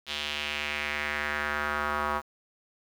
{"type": "tone with band-pass filter sweep", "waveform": "square", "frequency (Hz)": 74.2, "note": "D2", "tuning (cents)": 18, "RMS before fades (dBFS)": -31, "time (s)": [0.06, 2.22], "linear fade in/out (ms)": 50, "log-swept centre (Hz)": [3400, 1100], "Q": 2.7, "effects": ["8-bit"]}